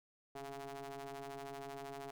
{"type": "ring-modulated tone", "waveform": "sawtooth", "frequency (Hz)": 140.1, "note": "C#3", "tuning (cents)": 19, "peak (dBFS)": -38, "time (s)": [0.35, 2.11], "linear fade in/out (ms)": 5, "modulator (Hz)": 554, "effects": []}